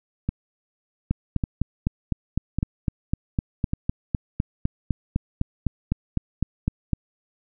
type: two click trains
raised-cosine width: 5 ms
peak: -9 / -11 dBFS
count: 24 / 4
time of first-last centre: 1.11-6.933 / 0.29-3.734 s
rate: 3.95 / 0.871 Hz
effects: none